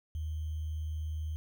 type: tone with sample-and-hold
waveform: sine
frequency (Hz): 78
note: D#2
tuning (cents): +5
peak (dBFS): -33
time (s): 0.15-1.36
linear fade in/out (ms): 0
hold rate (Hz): 3150
effects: none